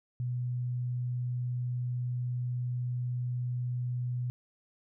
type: tone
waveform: sine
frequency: 123.47 Hz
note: B2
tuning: in tune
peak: -30 dBFS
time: 0.2-4.3 s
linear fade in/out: 0 ms
effects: none